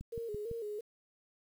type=click train; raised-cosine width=5 ms; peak=-32 dBFS; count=4; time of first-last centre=0.01-0.513 s; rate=5.96 Hz
type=tone with vibrato; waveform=sine; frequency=440 Hz; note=A4; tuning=in tune; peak=-37 dBFS; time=0.12-0.81 s; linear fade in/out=10 ms; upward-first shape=square; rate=3 Hz; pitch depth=87 cents each way
effects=10-bit